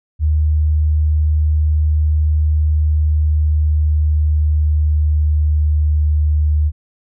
sine tone with pitch glide, 76.5 to 75.53 Hz, D#2 to D2, -29 to +49 cents, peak -11 dBFS, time 0.19-6.72 s, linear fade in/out 50 ms, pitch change -22 cents, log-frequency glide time 2.57-6.03 s, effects none

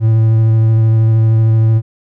triangle tone with vibrato, 111.5 Hz, A2, 23 cents sharp, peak -5 dBFS, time 0-1.82 s, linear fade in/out 50 ms, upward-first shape square, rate 13 Hz, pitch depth 10 cents each way, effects none

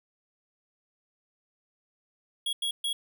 square tone bursts at uneven times, 3322 Hz, G#7, in tune, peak -28 dBFS, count 3, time 2.46-2.53 / 2.62-2.71 / 2.84-2.93 s, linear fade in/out 5 ms, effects none

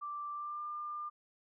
sine tone with pitch glide, 1174.7 to 1198.7 Hz, D6 to D6, 0 to +35 cents, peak -38 dBFS, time 0.01-1.1 s, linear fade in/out 20 ms, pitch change +35 cents, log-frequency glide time 0.33-0.63 s, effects none

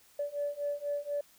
sine beating tone pair, 576 / 580.1 Hz, D5 / D5, -34 / -21 cents, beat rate 4.1 Hz, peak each -35 / -34 dBFS, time 0.19-1.21 s, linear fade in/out 5 ms, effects tanh soft clip ceiling -24 dBFS + white hiss -62 dBFS RMS until 1.38 s

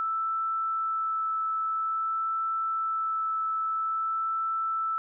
sine tone with vibrato, 1318.5 Hz, E6, in tune, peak -26 dBFS, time 0-4.98 s, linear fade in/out 0 ms, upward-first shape sine, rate 0.5 Hz, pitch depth 8 cents each way, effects none

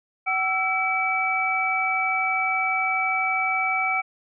sine tone cluster, 758 / 1329 / 2296 Hz, F#5 / E6 / D7, +42 / +14 / -40 cents, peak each -26 / -28 / -23 dBFS, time 0.26-4.02 s, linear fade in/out 20 ms, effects none

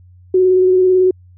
sine tone with vibrato, 369.9 Hz, F#4, in tune, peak -8 dBFS, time 0.34-1.11 s, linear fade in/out 5 ms, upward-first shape square, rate 18 Hz, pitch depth 16 cents each way, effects added 90 Hz sine -41 dBFS peak until 1.37 s

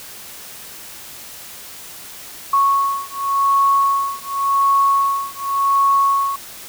sine beating tone pair, 1105 / 1105.89 Hz, C#6 / C#6, -6 / -4 cents, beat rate 0.89 Hz, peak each -17 dBFS, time 2.53-6.36 s, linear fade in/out 5 ms, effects white hiss -36 dBFS RMS until 6.68 s

